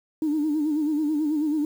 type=tone with vibrato; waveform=sine; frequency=302.9 Hz; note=D#4; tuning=46 cents flat; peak=-20 dBFS; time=0.22-1.65 s; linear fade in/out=2 ms; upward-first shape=sine; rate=9.2 Hz; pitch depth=80 cents each way; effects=tanh soft clip ceiling -17 dBFS + 8-bit